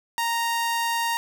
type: tone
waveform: sawtooth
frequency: 930 Hz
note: A#5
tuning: 4 cents flat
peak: -19 dBFS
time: 0.18-1.17 s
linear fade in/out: 0 ms
effects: none